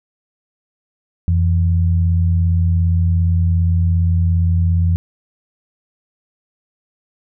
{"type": "tone pair together", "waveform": "sine", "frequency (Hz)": [87.31, 164.7], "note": ["F2", "E3"], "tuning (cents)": [0, -1], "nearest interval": "major seventh", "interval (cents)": 1099, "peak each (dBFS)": [-12, -21], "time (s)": [1.28, 4.96], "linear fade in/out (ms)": 0, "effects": []}